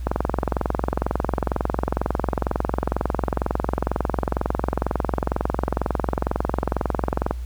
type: click train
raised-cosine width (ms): 1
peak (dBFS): -6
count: 161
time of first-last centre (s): 0.07-7.31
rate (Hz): 22.1
effects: added 60 Hz sine -27 dBFS peak until 7.45 s + pink hiss -51 dBFS RMS until 7.45 s